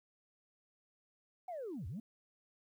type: linear two-way sweep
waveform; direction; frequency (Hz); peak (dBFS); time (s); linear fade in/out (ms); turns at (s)
sine; down then up; 756 to 72.3 to 239.7; -39; 1.48-2; 5; 1.87
effects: tanh soft clip ceiling -37 dBFS + 12-bit